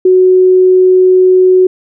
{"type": "tone", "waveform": "sine", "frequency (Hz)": 370, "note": "F#4", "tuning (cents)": 0, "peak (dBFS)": -3, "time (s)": [0.05, 1.67], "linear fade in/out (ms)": 5, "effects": []}